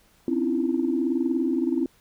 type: tone cluster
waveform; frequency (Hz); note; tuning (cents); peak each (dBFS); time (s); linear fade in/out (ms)
sine; 259.2 / 278.5 / 315.2 / 336.6; C4 / C#4 / D#4 / E4; -16 / +8 / +23 / +36; -25 / -29 / -29 / -25; 0.28-1.86; 2
effects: tanh soft clip ceiling -12 dBFS + pink hiss -60 dBFS RMS until 2 s

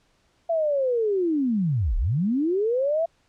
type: linear two-way sweep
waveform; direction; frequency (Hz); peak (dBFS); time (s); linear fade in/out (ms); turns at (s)
sine; down then up; 678 to 32 to 678; -20; 0.49-3.06; 10; 1.97
effects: pink hiss -65 dBFS RMS until 3.28 s + low-pass 7000 Hz 12 dB/octave

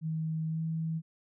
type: tone with pitch glide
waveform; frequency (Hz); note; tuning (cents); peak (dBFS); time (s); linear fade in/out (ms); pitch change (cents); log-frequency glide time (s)
sine; 159.2 to 161.52; D#3 to E3; +40 to -35; -30; 0.01-1.02; 50; +25; 0.48-0.61
effects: none

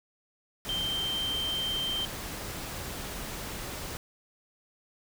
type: tone in noise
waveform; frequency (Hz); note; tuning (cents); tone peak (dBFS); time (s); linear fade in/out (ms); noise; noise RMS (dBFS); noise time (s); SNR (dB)
sine; 3136; G7; 0; -29; 0.69-2.05; 0; pink; -38; 0.65-3.97; +6
effects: none

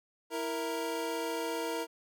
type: tone pair together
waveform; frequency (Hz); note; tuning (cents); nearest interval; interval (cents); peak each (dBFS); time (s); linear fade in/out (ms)
25% pulse; 329.2 / 466.2; E4 / A#4; -2 / 0; tritone; 602; -33 / -31; 0.3-1.87; 50
effects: none

